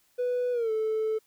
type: tone with pitch glide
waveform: triangle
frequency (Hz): 493.9 to 437.5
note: B4 to A4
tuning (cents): 0 to -10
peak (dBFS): -22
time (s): 0.18-1.19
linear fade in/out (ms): 20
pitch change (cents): -210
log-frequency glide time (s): 0.52-0.71
effects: tanh soft clip ceiling -21 dBFS + white hiss -67 dBFS RMS until 1.26 s